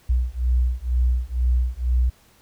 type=beating tone pair; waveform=sine; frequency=60.6 / 62.7 Hz; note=B1 / B1; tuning=-32 / +27 cents; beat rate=2.1 Hz; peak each=-21 dBFS; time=0.09-2.1 s; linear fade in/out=10 ms; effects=pink hiss -56 dBFS RMS until 2.41 s